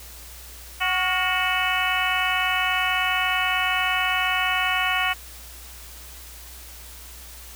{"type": "harmonic tone with a mistuned harmonic", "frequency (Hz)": 370.9, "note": "F#4", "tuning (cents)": 4, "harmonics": [2, 3, 4, 5, 6, 7, 8], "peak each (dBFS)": [-28, -28, -28, -28, -28, -28, -28], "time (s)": [0.8, 5.14], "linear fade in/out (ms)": 20, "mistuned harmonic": 4, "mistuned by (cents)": -59, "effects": ["added 60 Hz sine -43 dBFS peak until 7.55 s", "white hiss -43 dBFS RMS until 7.55 s"]}